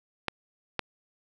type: clicks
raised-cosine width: 0.3 ms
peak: -11 dBFS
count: 2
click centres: 0.283 / 0.793 s
effects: none